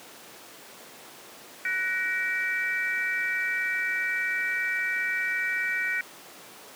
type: tone cluster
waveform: sine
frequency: 1485 / 1887 / 2312 Hz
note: F#6 / A#6 / D7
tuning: +6 / +21 / -28 cents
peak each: -30 / -29 / -30 dBFS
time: 1.65-6.01 s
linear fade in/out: 2 ms
effects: pink hiss -46 dBFS RMS until 6.75 s + high-pass 300 Hz 12 dB/octave